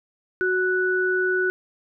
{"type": "tone pair together", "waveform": "sine", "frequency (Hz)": [370, 1480], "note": ["F#4", "F#6"], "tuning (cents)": [0, 0], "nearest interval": "2 octaves", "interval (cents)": 2400, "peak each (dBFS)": -22, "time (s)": [0.41, 1.5], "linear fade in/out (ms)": 0, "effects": []}